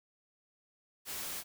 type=noise; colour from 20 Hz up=white; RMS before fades=-40 dBFS; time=1.05-1.44 s; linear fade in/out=50 ms; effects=none